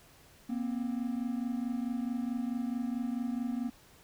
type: tone pair together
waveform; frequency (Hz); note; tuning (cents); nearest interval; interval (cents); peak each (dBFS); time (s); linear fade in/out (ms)
triangle; 237 / 261.6; A#3 / C4; +29 / 0; major second; 171; -31 / -34; 0.49-3.7; 10
effects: pink hiss -59 dBFS RMS until 4.03 s